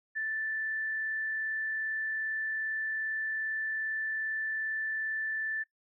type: tone with frequency modulation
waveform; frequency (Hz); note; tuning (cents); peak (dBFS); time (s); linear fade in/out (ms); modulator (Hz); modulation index
sine; 1760; A6; 0; -31; 0.15-5.64; 20; 42.5; 0.31
effects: noise-tail reverb RT60 0.1 s tail -18 dB re dry